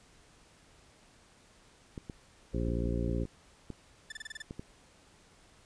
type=clicks; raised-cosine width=3 ms; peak=-27 dBFS; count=9; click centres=1.978 / 2.098 / 2.689 / 2.861 / 3.091 / 3.253 / 3.703 / 4.509 / 4.595 s
type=harmonic tone; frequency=58.27 Hz; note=A#1; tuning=in tune; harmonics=1 / 2 / 3 / 4 / 5 / 6 / 7 / 9; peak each=-33 / -36 / -38 / -39 / -40 / -41 / -41 / -43 dBFS; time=2.53-3.25 s; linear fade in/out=20 ms
type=tone bursts; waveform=sawtooth; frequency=1760 Hz; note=A6; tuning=in tune; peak=-35 dBFS; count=7; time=4.1-4.422 s; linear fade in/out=5 ms; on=22 ms; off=28 ms
effects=pink hiss -61 dBFS RMS until 5.65 s + resampled to 22050 Hz